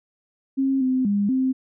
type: tone with pitch steps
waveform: sine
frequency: 268.9 / 258.1 / 202.8 / 260.9 Hz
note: C4 / C4 / G#3 / C4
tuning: +47 / -23 / -41 / -5 cents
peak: -18 dBFS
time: 0.57-1.53 s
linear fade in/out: 20 ms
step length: 240 ms
effects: none